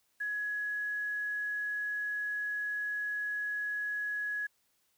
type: tone with quantisation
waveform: sine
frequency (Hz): 1679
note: G#6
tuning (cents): +18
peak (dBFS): -32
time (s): 0.2-4.47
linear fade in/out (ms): 10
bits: 10
effects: white hiss -74 dBFS RMS until 4.97 s